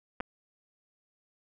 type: clicks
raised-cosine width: 0.5 ms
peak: -21 / -19 dBFS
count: 2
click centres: 0.203 / 0.207 s
effects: none